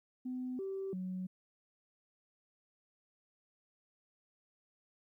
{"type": "tone with pitch steps", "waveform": "sine", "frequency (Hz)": [253.5, 386.9, 184.8], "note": ["B3", "G4", "F#3"], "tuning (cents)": [45, -23, -2], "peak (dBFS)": -36, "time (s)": [0.25, 1.27], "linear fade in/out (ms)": 10, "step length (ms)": 340, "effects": ["tanh soft clip ceiling -32 dBFS", "13-bit"]}